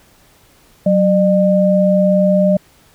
sine tone pair together, 187.3 / 604 Hz, F#3 / D5, +21 / +48 cents, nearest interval octave + minor sixth, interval 2027 cents, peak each -12 dBFS, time 0.86-2.57 s, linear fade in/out 5 ms, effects pink hiss -50 dBFS RMS until 2.94 s

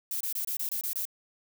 violet noise bursts, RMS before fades -32 dBFS, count 8, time 0.11-1.053 s, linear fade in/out 2 ms, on 96 ms, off 25 ms, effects none

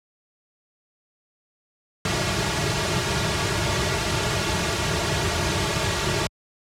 pink noise with comb filter, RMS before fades -23 dBFS, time 2.05-6.27 s, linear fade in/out 2 ms, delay 3.9 ms, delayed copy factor -0.9, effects high-pass 60 Hz 12 dB/octave + low-pass 7000 Hz 12 dB/octave

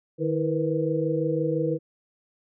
sine tone cluster, 153.9 / 324.7 / 471.2 / 497.1 Hz, D#3 / E4 / A#4 / B4, -19 / -26 / +19 / +11 cents, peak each -28 dBFS, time 0.18-1.79 s, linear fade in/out 50 ms, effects none

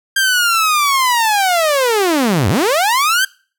sawtooth linear two-way sweep, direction down then up, 1600 to 84.2 to 1600 Hz, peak -8 dBFS, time 0.16-3.25 s, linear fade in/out 5 ms, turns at 2.49 s, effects noise-tail reverb RT60 0.4 s tail -23 dB re dry

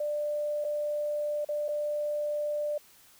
sine tone with dropouts, 593 Hz, D5, 17 cents sharp, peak -28 dBFS, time 0-2.78 s, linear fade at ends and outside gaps 5 ms, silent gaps 0.643-0.647 / 1.448-1.488 / 1.683-1.687 s, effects white hiss -58 dBFS RMS until 3.19 s

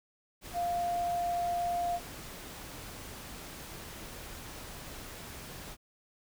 sine tone in noise, 698.5 Hz, F5, in tune, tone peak -29 dBFS, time 0.53-2 s, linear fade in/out 50 ms, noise pink, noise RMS -45 dBFS, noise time 0.41-5.77 s, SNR +13 dB, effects none

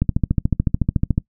click train, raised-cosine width 5 ms, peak -4 dBFS, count 17, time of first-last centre 0.02-1.179 s, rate 13.8 Hz, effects noise-tail reverb RT60 0.1 s tail -22 dB re dry

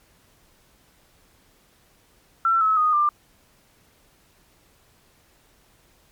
sine tone with pitch steps, 1346 / 1291.9 / 1240 / 1190.2 Hz, E6 / E6 / D#6 / D6, +36 / -35 / -6 / +23 cents, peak -16 dBFS, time 2.45-3.09 s, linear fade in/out 2 ms, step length 160 ms, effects pink hiss -59 dBFS RMS until 6.11 s + MP3 96 kbps

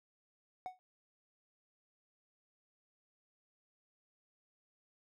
triangle tone with exponential decay, 740 Hz, F#5, in tune, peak -34 dBFS, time 0.66-0.79 s, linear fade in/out 0 ms, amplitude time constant 28 ms, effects none

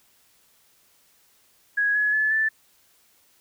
sine tone with pitch steps, 1661.2 / 1693.2 / 1725.8 / 1759 Hz, G#6 / G#6 / A6 / A6, 0 / +33 / -34 / -1 cents, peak -19 dBFS, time 1.77-2.49 s, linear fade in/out 10 ms, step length 180 ms, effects white hiss -61 dBFS RMS until 3.4 s

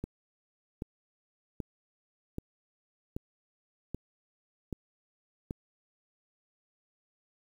click train, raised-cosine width 3 ms, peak -22 dBFS, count 8, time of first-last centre 0.04-5.509 s, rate 1.28 Hz, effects 9-bit

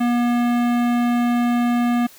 sine tone with hard clipping, 240.4 Hz, B3, 46 cents flat, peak -18 dBFS, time 0-2.07 s, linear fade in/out 10 ms, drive 17 dB, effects white hiss -46 dBFS RMS until 2.18 s

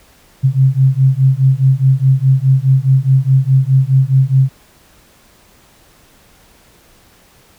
sine beating tone pair, 130.81 / 135.61 Hz, C3 / C#3, 0 / -38 cents, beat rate 4.8 Hz, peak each -11 dBFS, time 0.43-4.5 s, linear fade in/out 20 ms, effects pink hiss -48 dBFS RMS until 7.58 s

